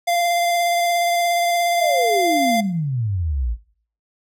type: tone with vibrato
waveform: square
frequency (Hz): 693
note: F5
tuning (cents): -14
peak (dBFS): -17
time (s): 0.07-2.61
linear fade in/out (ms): 10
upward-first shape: square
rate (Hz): 17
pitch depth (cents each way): 10
type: exponential sweep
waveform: sine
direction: down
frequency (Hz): 704 to 51.91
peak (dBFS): -19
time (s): 1.77-3.57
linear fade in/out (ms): 50
effects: noise-tail reverb RT60 0.5 s tail -18 dB re dry